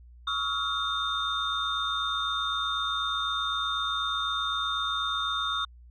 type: tone cluster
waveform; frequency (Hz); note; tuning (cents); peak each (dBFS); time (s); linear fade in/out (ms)
sine; 1125 / 1288 / 1396 / 3637; C#6 / E6 / F6 / A#7; +25 / -41 / -1 / -43; -33 / -32 / -33 / -29; 0.27-5.65; 5
effects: tanh soft clip ceiling -20 dBFS + added 60 Hz sine -48 dBFS peak until 5.9 s